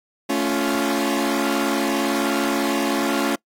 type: chord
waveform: sawtooth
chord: A augmented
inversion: none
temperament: equal with one note detuned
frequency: 220 / 279.6 / 349.2 Hz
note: A3 / C#4 / E#4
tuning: 0 / +15 / 0 cents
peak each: -22 / -18 / -21 dBFS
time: 0.29-3.36 s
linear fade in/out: 10 ms
effects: noise-tail reverb RT60 0.1 s tail -24 dB re dry + AAC 48 kbps